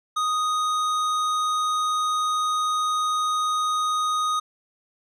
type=tone with hard clipping; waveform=triangle; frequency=1244.5 Hz; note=D#6; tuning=in tune; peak=-23 dBFS; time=0.16-4.4 s; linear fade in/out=10 ms; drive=16 dB; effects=none